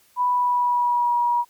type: tone with pitch glide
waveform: sine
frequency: 987.8 to 959.7 Hz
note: B5 to B5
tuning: 0 to -50 cents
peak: -17 dBFS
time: 0.16-1.45 s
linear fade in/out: 50 ms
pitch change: -50 cents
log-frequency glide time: 0.29-1.14 s
effects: white hiss -58 dBFS RMS until 1.49 s + MP3 96 kbps